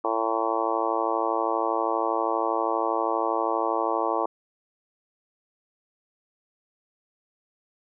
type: harmonic tone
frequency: 112.5 Hz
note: A2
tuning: 39 cents sharp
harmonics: 3 / 4 / 5 / 6 / 7 / 8 / 9 / 10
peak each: -31 / -31 / -31 / -31 / -31 / -31 / -31 / -31 dBFS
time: 0.04-4.26 s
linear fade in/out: 5 ms
effects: none